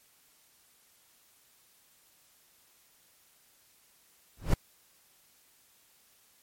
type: noise with exponential growth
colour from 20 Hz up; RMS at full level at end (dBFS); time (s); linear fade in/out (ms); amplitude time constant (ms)
brown; -19; 4.37-4.54; 5; 36
effects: white hiss -64 dBFS RMS until 6.42 s + MP3 64 kbps